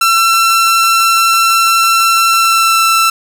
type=tone with pitch glide; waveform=sawtooth; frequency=1347 to 1334.6 Hz; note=E6 to E6; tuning=+37 to +21 cents; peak=-4 dBFS; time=0.01-3.1 s; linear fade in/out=5 ms; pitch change=-16 cents; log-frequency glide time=2.33-2.83 s; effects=none

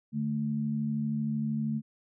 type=tone pair together; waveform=sine; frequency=147.07 / 220 Hz; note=D3 / A3; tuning=+3 / 0 cents; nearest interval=perfect fifth; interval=697 cents; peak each=-33 / -29 dBFS; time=0.12-1.82 s; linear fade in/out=50 ms; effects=none

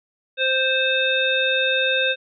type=harmonic tone; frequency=523.3 Hz; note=C5; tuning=in tune; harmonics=1 / 3 / 5 / 7; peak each=-23 / -23 / -23 / -23 dBFS; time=0.37-2.16 s; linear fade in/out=50 ms; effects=none

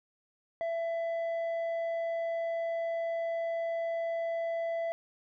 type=tone with low-pass filter; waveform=square; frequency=667 Hz; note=E5; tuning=20 cents sharp; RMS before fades=-33 dBFS; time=0.61-4.92 s; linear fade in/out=0 ms; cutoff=1300 Hz; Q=4.2; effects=none

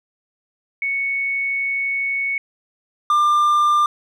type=tone pair in turn; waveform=sine / triangle; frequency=2217 / 1194.3 Hz; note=C#7 / D6; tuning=0 / +29 cents; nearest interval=major seventh; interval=1071 cents; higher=first; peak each=-19 / -11 dBFS; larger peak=second; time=0.82-2.38 / 3.1-3.86 s; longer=first; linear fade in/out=2 ms; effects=none

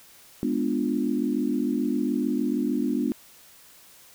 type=chord; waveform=sine; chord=G# diminished seventh; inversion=none; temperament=equal; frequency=207.7 / 246.9 / 293.7 / 349.2 Hz; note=G#3 / B3 / D4 / F4; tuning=0 / 0 / 0 / 0 cents; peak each=-30 / -26 / -27 / -32 dBFS; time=0.43-3.12 s; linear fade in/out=0 ms; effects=white hiss -52 dBFS RMS until 4.14 s

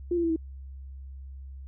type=tone with pitch steps; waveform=sine; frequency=350 / 340.6 / 331.5 / 322.6 Hz; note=F4 / F4 / E4 / E4; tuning=+4 / -43 / +10 / -37 cents; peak=-23 dBFS; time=0.11-0.362 s; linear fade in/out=5 ms; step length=63 ms; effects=added 67 Hz sine -39 dBFS peak until 1.67 s

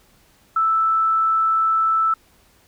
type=tone; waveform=sine; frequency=1318.5 Hz; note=E6; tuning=in tune; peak=-15 dBFS; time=0.56-2.14 s; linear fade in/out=5 ms; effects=pink hiss -56 dBFS RMS until 2.67 s

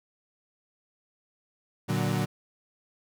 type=chord; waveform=35% pulse; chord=Bb augmented; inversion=none; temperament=equal; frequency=116.54 / 146.83 / 185 Hz; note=Bb2 / D3 / F#3; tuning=0 / 0 / 0 cents; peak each=-28 dBFS; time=1.88-2.26 s; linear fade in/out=20 ms; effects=none

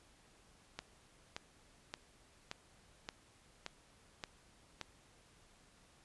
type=click train; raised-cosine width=0.2 ms; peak=-24 dBFS; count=8; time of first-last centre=0.79-4.813 s; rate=1.74 Hz; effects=pink hiss -66 dBFS RMS until 6.04 s + resampled to 24000 Hz

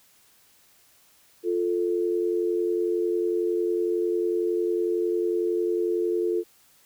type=tone pair together; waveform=sine; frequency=349.9 / 440.9 Hz; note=F4 / A4; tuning=+3 / +4 cents; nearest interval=major third; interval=401 cents; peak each=-24 / -26 dBFS; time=1.43-6.44 s; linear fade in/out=50 ms; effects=white hiss -59 dBFS RMS until 6.85 s

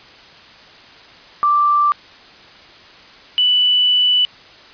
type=tone pair in turn; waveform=sine; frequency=1175 / 2975 Hz; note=D6 / F#7; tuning=+1 / +9 cents; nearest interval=octave + major third; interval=1608 cents; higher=second; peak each=-11 dBFS; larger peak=neither; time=1.43-1.92 / 3.38-4.25 s; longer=second; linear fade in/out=0 ms; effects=white hiss -42 dBFS RMS until 4.73 s + resampled to 11025 Hz

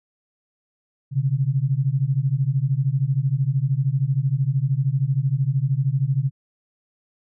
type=beating tone pair; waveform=sine; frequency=129 / 142 Hz; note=C3 / C#3; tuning=-24 / +42 cents; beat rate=13 Hz; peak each=-21 dBFS; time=1.11-6.31 s; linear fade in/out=50 ms; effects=none

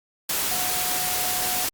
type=tone in noise; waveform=sine; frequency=731 Hz; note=F#5; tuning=21 cents flat; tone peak=-32 dBFS; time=0.51-1.65 s; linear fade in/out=5 ms; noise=white; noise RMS=-25 dBFS; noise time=0.29-1.69 s; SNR=-10 dB; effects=Opus 48 kbps

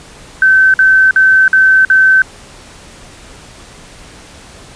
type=tone bursts; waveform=sine; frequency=1538 Hz; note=G6; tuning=33 cents flat; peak=-4 dBFS; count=5; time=0.42-2.22 s; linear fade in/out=2 ms; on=320 ms; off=50 ms; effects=pink hiss -36 dBFS RMS until 4.75 s + resampled to 22050 Hz

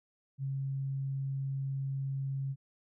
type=tone; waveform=sine; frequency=136.1 Hz; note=C#3; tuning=31 cents flat; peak=-32 dBFS; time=0.38-2.56 s; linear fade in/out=50 ms; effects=none

